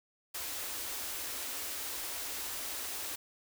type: band-stop noise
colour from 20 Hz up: white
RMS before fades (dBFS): -39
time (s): 0.34-3.16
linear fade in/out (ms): 10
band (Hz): 110 to 240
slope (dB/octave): 96
effects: none